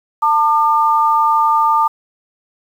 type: tone pair together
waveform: sine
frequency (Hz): 896 / 1202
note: A5 / D6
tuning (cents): +31 / +40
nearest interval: perfect fourth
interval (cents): 509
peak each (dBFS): -13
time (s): 0.22-1.88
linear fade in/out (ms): 10
effects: 7-bit